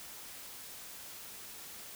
silence, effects white hiss -48 dBFS RMS until 1.95 s

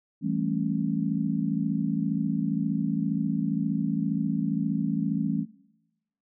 sine chord, A dominant seventh, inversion second, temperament just, 165 / 198 / 220 / 275 Hz, E3 / G3 / A3 / C#4, +2 / +18 / 0 / -14 cents, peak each -30 dBFS, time 0.21-5.46 s, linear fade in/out 50 ms, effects noise-tail reverb RT60 1.0 s tail -23 dB re dry

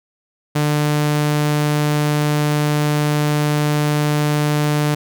sawtooth tone, 148.9 Hz, D3, 24 cents sharp, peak -11 dBFS, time 0.55-4.95 s, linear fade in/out 10 ms, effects none

